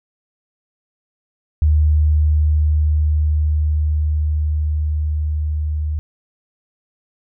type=tone with level ramp; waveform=sine; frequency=76.1 Hz; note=D#2; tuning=38 cents flat; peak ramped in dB=-10 to -18 dBFS; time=1.62-5.99 s; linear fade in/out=0 ms; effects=none